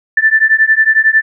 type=beating tone pair; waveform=sine; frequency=1760 / 1771 Hz; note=A6 / A6; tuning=0 / +11 cents; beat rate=11 Hz; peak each=-10 dBFS; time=0.17-1.22 s; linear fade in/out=5 ms; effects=none